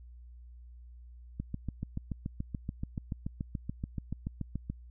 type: click train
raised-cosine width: 5 ms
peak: -22 dBFS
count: 24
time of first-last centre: 1.4-4.7 s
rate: 6.97 Hz
effects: added 60 Hz sine -48 dBFS peak until 4.9 s